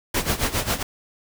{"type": "noise with tremolo", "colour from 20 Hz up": "pink", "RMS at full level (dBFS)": -21, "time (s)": [0.14, 0.83], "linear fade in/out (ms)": 5, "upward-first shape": "sine", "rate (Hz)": 7.4, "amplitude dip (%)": 80, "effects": []}